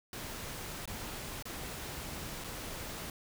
pink noise with dropouts, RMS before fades -42 dBFS, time 0.13-3.1 s, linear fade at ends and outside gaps 1 ms, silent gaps 0.856-0.876 / 1.425-1.454 / 2.439-2.444 s, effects none

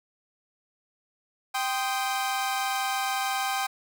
sawtooth chord, C minor, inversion second, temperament equal with one note detuned, 784 / 1038.1 / 1244.5 Hz, G5 / C6 / Eb6, 0 / -14 / 0 cents, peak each -24 / -30 / -30 dBFS, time 1.54-3.67 s, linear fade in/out 10 ms, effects none

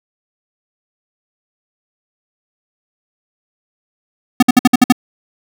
square tone bursts, 249.5 Hz, B3, 18 cents sharp, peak -4 dBFS, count 7, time 4.4-4.924 s, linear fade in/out 5 ms, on 26 ms, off 57 ms, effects none

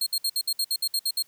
sawtooth tone bursts, 4237 Hz, C8, 21 cents sharp, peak -20 dBFS, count 11, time 0.01-1.225 s, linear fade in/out 5 ms, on 55 ms, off 61 ms, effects white hiss -61 dBFS RMS until 1.27 s

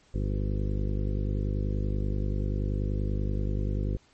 harmonic tone with a mistuned harmonic, 50.4 Hz, G1, 49 cents sharp, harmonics 1 / 2 / 3 / 4 / 5 / 6 / 7 / 8 / 9 / 10, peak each -28 / -31 / -37 / -37 / -41 / -42 / -42 / -45 / -47 / -45 dBFS, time 0.14-3.97 s, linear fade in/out 5 ms, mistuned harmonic 8, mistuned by -47 cents, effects pink hiss -62 dBFS RMS until 4.13 s + MP3 32 kbps

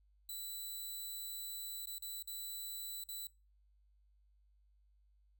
5% pulse tone with dropouts, 3978 Hz, B7, 12 cents sharp, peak -35 dBFS, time 0.29-3.27 s, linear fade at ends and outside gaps 2 ms, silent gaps 1.857-1.871 / 1.983-2.022 / 2.225-2.274 / 3.038-3.088 s, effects noise-tail reverb RT60 0.3 s tail -23 dB re dry + added 50 Hz sine -67 dBFS peak until 5.39 s

